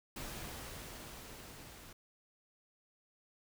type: noise with level ramp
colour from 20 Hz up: pink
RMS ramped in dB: -44 to -54 dBFS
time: 0.16-1.93 s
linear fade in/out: 5 ms
effects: none